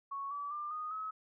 sine tone with pitch steps, 1108.7 / 1149.8 / 1192.4 / 1236.6 / 1282.4 Hz, C#6 / D6 / D6 / D#6 / E6, 0 / -37 / +26 / -11 / -48 cents, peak -37 dBFS, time 0.11-1.11 s, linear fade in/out 10 ms, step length 200 ms, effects none

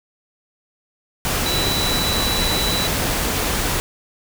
sine tone in noise, 3951 Hz, B7, in tune, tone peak -22 dBFS, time 1.46-2.87 s, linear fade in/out 0 ms, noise pink, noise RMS -21 dBFS, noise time 1.25-3.8 s, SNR -4 dB, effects none

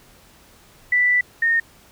sine tone pair in turn, 1975.5 / 1839.4 Hz, B6 / A#6, 0 / -24 cents, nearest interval minor second, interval 124 cents, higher first, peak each -14 / -15 dBFS, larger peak first, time 0.92-1.21 / 1.42-1.6 s, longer first, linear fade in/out 5 ms, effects pink hiss -51 dBFS RMS until 1.91 s

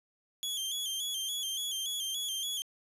sawtooth tone with vibrato, 3264 Hz, G#7, 31 cents flat, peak -30 dBFS, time 0.43-2.62 s, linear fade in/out 0 ms, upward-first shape square, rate 3.5 Hz, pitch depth 57 cents each way, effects resampled to 32000 Hz + 10-bit

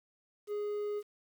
triangle tone with quantisation, 415.3 Hz, G#4, in tune, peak -31 dBFS, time 0.47-1.03 s, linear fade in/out 50 ms, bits 10, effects none

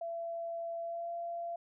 sine tone with pitch glide, 673 to 683.6 Hz, E5 to F5, +36 to -37 cents, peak -36 dBFS, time 0.01-1.56 s, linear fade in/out 5 ms, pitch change +27 cents, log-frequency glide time 0.8-1.11 s, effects none

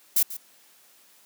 violet noise with echo, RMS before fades -20 dBFS, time 0.16-0.23 s, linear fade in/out 5 ms, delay 140 ms, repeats 1, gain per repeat -15 dB, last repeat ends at 0.37 s, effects white hiss -57 dBFS RMS until 1.25 s + high-pass 200 Hz 12 dB/octave

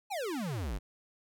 square exponential sweep, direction down, 873 to 42.6 Hz, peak -34 dBFS, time 0.1-0.79 s, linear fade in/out 20 ms, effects none

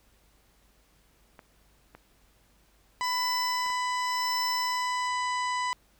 clicks, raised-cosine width 0.5 ms, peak -31 dBFS, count 4, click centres 1.392 / 1.95 / 3.663 / 3.702 s
harmonic tone, 996 Hz, B5, 14 cents sharp, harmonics 1 / 2 / 3 / 4 / 5 / 6 / 7 / 8, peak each -28 / -34 / -42 / -44 / -43 / -49 / -50 / -46 dBFS, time 3.01-5.73 s, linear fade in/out 0 ms
square tone with tremolo, 5274 Hz, E8, in tune, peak -31 dBFS, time 3.03-5.08 s, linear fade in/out 10 ms, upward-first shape sine, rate 0.89 Hz, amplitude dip 85%
effects added 50 Hz sine -65 dBFS peak until 5.99 s + pink hiss -65 dBFS RMS until 5.99 s

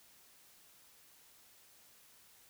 silence, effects white hiss -63 dBFS RMS until 2.49 s

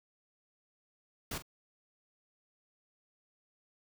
pink noise with echo, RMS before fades -38 dBFS, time 1.31-1.38 s, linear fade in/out 5 ms, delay 43 ms, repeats 1, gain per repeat -12 dB, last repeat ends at 1.423 s, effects none

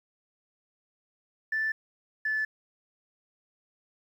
sine tone pair in turn, 1760 / 1740.8 Hz, A6 / A6, 0 / -19 cents, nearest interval unison, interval 19 cents, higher first, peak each -25 dBFS, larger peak neither, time 1.52-1.72 / 2.25-2.45 s, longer neither, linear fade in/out 5 ms, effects tanh soft clip ceiling -21 dBFS + 10-bit

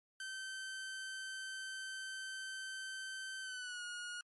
sawtooth tone with pitch glide, 1545 to 1441.5 Hz, G6 to F#6, -26 to -46 cents, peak -39 dBFS, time 0.2-4.21 s, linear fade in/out 2 ms, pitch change -120 cents, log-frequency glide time 3.42-3.83 s, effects MP3 48 kbps

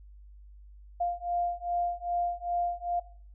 sine beating tone pair, 698.5 / 701 Hz, F5 / F5, 0 / +6 cents, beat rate 2.5 Hz, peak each -31 dBFS, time 1-3 s, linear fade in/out 10 ms, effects noise-tail reverb RT60 0.5 s tail -18 dB re dry + added 50 Hz sine -48 dBFS peak until 3.34 s

